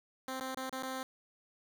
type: tone with dropouts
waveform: 10% pulse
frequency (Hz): 261.6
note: C4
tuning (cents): 0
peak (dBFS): -29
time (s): 0.28-1.03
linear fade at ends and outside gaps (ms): 1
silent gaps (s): 0.399-0.409 / 0.546-0.571 / 0.695-0.727 / 0.826-0.832
effects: none